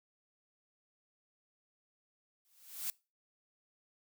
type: noise with exponential growth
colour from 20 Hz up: blue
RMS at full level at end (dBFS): -35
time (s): 2.45-2.9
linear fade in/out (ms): 0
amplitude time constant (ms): 96
effects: noise-tail reverb RT60 0.3 s tail -24 dB re dry

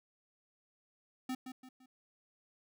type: tone with echo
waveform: square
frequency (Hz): 257.2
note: C4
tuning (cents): -30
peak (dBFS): -36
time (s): 1.29-1.35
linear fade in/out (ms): 5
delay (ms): 170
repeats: 3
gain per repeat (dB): -8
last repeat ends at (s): 1.86
effects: none

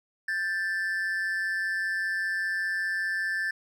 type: tone pair together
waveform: triangle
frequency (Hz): 1574.9 / 1760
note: G6 / A6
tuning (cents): +8 / 0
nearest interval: major second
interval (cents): 192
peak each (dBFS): -31 / -26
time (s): 0.28-3.51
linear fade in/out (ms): 5
effects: none

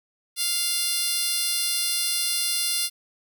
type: tone with high-pass filter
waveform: 10% pulse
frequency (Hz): 698.5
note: F5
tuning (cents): 0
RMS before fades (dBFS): -25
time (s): 0.36-2.9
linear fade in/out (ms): 50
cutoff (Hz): 5500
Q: 0.9
effects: none

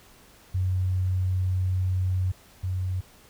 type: tone pair in turn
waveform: sine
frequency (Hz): 92.5 / 92.5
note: F#2 / F#2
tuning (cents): 0 / 0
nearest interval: unison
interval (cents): 0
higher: neither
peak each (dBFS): -22 / -25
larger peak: first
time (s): 0.54-2.32 / 2.63-3.01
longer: first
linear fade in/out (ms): 10
effects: pink hiss -54 dBFS RMS until 3.29 s

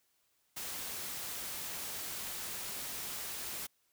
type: noise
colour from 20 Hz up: white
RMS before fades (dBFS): -41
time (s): 0.56-3.67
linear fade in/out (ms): 10
effects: white hiss -75 dBFS RMS until 3.92 s

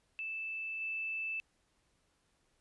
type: tone with level steps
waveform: sine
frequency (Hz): 2637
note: E7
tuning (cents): 0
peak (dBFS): -37 / -35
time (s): 0.19-1.4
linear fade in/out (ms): 0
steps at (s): 0.8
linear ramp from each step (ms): 20
effects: pink hiss -75 dBFS RMS until 2.6 s + resampled to 24000 Hz

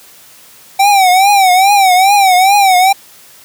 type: tone with vibrato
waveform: square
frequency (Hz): 770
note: G5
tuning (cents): -31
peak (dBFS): -6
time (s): 0.79-2.93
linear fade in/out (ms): 10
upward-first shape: triangle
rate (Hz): 2.4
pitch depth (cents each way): 130
effects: white hiss -40 dBFS RMS until 3.44 s + high-pass 80 Hz 12 dB/octave

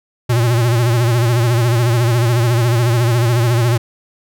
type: tone with vibrato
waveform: square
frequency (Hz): 118.7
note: A#2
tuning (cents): +32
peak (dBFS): -12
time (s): 0.29-3.78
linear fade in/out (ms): 10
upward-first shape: sine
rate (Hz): 14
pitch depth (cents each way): 85
effects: none

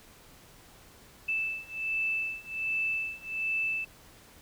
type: beating tone pair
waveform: sine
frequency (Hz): 2637 / 2638.3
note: E7 / E7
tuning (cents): 0 / +1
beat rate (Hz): 1.3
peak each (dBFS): -33 / -32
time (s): 1.28-3.85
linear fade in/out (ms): 10
effects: pink hiss -55 dBFS RMS until 4.41 s

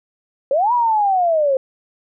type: linear two-way sweep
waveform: sine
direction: up then down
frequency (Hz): 517 to 987.8 to 517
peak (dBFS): -13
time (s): 0.51-1.57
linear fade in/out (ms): 2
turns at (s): 0.73
effects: none

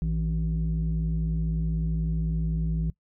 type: tone pair together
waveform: sine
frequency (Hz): 57.73 / 161.7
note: A#1 / E3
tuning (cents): -16 / -33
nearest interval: octave + tritone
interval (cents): 1783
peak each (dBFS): -25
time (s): 0.02-2.9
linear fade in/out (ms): 0
effects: noise-tail reverb RT60 0.1 s tail -21 dB re dry + tanh soft clip ceiling -20 dBFS

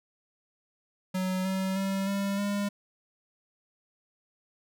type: tone with pitch steps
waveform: square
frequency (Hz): 185.9 / 189.92 / 194.02 / 198.21 / 202.5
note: F#3 / F#3 / G3 / G3 / G#3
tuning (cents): +8 / +45 / -18 / +19 / -43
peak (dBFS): -28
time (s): 1.14-2.69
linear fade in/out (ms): 10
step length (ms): 310
effects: none

